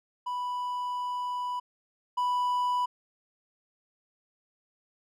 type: tone pair in turn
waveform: triangle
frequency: 987.8 / 987.8 Hz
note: B5 / B5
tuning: 0 / 0 cents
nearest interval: unison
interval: 0 cents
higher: neither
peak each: -28 / -23 dBFS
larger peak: second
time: 0.26-1.6 / 2.17-2.86 s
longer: first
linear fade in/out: 10 ms
effects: none